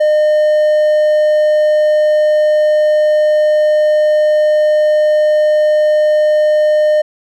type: tone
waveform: triangle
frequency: 608 Hz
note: D#5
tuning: 40 cents flat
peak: -6 dBFS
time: 0-7.02 s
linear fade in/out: 10 ms
effects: none